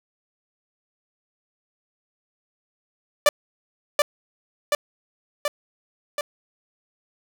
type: tone with echo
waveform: sawtooth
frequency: 587.3 Hz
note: D5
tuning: in tune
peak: -8 dBFS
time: 3.26-3.29 s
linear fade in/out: 2 ms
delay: 730 ms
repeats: 4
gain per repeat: -3 dB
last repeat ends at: 6.21 s
effects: none